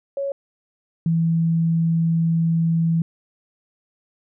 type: tone pair in turn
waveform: sine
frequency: 555 / 165 Hz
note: C#5 / E3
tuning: +2 / +2 cents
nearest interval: octave + major sixth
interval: 2100 cents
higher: first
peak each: -22 / -16 dBFS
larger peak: second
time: 0.17-0.32 / 1.06-3.02 s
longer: second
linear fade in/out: 2 ms
effects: none